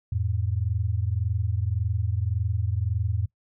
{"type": "tone pair together", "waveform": "sine", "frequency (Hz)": [86.7, 108.49], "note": ["F2", "A2"], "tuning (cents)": [-12, -24], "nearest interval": "major third", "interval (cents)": 388, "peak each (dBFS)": -26, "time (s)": [0.12, 3.26], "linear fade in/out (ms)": 5, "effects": ["noise-tail reverb RT60 0.1 s tail -21 dB re dry"]}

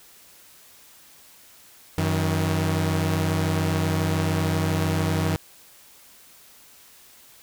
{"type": "tone pair together", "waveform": "sawtooth", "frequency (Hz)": [93, 158.75], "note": ["F#2", "D#3"], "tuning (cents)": [9, 35], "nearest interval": "major sixth", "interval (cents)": 926, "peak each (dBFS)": -20, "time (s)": [1.98, 5.36], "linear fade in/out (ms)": 0, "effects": ["white hiss -51 dBFS RMS until 7.42 s"]}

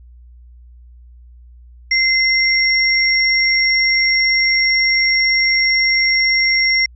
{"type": "tone pair together", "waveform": "sine", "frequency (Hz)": [2072, 5537], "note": ["C7", "F8"], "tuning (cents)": [-17, -16], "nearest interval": "octave + perfect fourth", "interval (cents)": 1701, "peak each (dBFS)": [-13, -17], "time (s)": [1.91, 6.86], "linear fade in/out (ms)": 5, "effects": ["added 60 Hz sine -39 dBFS peak until 6.95 s"]}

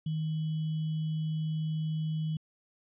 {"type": "tone with sample-and-hold", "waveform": "sine", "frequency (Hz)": 156.8, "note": "D#3", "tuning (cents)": 14, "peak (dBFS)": -29, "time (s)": [0.06, 2.37], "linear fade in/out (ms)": 5, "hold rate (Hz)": 3150, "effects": ["resampled to 8000 Hz"]}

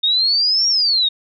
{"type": "exponential two-way sweep", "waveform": "sine", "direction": "up then down", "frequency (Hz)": [3671, 5640, 3671], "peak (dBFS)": -13, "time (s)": [0.03, 1.09], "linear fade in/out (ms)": 10, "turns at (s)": 0.68, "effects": []}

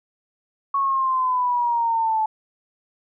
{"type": "exponential sweep", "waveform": "sine", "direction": "down", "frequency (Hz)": [1111, 866], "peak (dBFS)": -18, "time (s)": [0.74, 2.26], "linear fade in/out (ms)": 5, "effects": []}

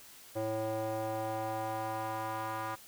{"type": "tone with band-pass filter sweep", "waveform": "square", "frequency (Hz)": 110, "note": "A2", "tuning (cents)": 0, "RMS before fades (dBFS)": -36, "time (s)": [0.35, 2.76], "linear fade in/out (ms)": 20, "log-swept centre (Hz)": [530, 1100], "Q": 2.4, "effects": ["white hiss -54 dBFS RMS until 2.87 s"]}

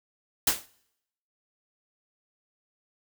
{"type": "noise with exponential decay", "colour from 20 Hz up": "white", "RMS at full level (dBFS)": -18, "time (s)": [0.47, 0.66], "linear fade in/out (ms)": 5, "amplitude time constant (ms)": 40, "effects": ["noise-tail reverb RT60 0.8 s tail -24 dB re dry"]}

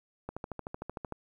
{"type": "click train", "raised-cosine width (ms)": 1, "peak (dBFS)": -23, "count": 12, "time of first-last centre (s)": [0.29, 1.123], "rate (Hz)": 13.2, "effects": ["10-bit"]}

